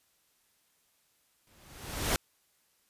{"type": "noise with exponential growth", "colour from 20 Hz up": "pink", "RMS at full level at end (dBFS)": -26, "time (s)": [1.47, 2.16], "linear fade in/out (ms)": 1, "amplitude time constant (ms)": 150, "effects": ["white hiss -71 dBFS RMS until 2.89 s", "resampled to 32000 Hz"]}